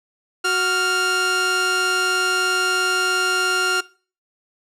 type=tone pair together; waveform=sawtooth; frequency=370 / 1396.9 Hz; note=F#4 / F6; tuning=0 / 0 cents; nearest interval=octave + major seventh; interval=2300 cents; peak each=-20 / -15 dBFS; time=0.44-3.81 s; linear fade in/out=10 ms; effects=noise-tail reverb RT60 0.4 s tail -21 dB re dry + low-pass 10000 Hz 12 dB/octave